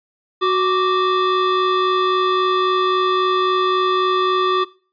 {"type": "tone pair together", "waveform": "square", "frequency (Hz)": [370, 1173.7], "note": ["F#4", "D6"], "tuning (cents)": [0, -1], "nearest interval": "octave + minor sixth", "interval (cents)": 1999, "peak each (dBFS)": -18, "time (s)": [0.41, 4.65], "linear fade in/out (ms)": 20, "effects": ["noise-tail reverb RT60 0.4 s tail -21 dB re dry", "resampled to 11025 Hz"]}